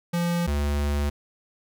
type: tone pair in turn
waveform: square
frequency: 172.3 / 72.44 Hz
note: F3 / D2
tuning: -23 / -23 cents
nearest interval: octave + minor third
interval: 1500 cents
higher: first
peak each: -23 dBFS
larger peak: neither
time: 0.13-0.47 / 0.47-1.1 s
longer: second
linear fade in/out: 10 ms
effects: none